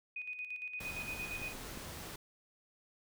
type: tone with tremolo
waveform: sine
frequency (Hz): 2489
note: D#7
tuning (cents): 0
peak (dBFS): -38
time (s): 0.16-1.53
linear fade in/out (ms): 5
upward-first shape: square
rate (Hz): 8.7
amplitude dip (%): 55
type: noise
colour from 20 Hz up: pink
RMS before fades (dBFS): -46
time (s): 0.8-2.16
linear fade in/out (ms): 5
type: clicks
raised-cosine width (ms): 3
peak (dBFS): -40 / -38 / -38 / -33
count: 4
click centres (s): 1.198 / 1.417 / 1.552 / 1.774
effects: none